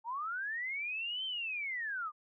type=linear two-way sweep; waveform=sine; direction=up then down; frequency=880 to 3136 to 1170 Hz; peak=-35 dBFS; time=0.04-2.12 s; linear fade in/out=50 ms; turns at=1.25 s; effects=none